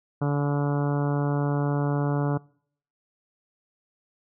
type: harmonic tone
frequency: 143.9 Hz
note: D3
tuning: 35 cents flat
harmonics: 1 / 2 / 3 / 4 / 5 / 6 / 7 / 8 / 9 / 10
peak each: -23 / -29 / -33 / -35 / -37 / -39 / -40 / -41 / -42 / -43 dBFS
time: 0.21-2.38 s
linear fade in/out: 10 ms
effects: noise-tail reverb RT60 0.6 s tail -25 dB re dry